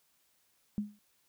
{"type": "tone with exponential decay", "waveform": "sine", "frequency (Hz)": 207.7, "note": "G#3", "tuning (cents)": 0, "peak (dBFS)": -27, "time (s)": [0.78, 0.99], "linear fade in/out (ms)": 0, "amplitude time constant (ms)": 45, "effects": ["white hiss -72 dBFS RMS until 1.28 s"]}